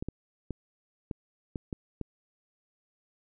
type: clicks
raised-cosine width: 3 ms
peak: -21 dBFS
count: 7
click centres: 0.025 / 0.086 / 0.507 / 1.112 / 1.558 / 1.728 / 2.013 s
effects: none